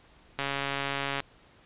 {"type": "click train", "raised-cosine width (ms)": 0.3, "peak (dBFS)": -14, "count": 114, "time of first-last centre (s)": [0.39, 1.203], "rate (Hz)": 139, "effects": ["pink hiss -58 dBFS RMS until 1.65 s", "resampled to 8000 Hz"]}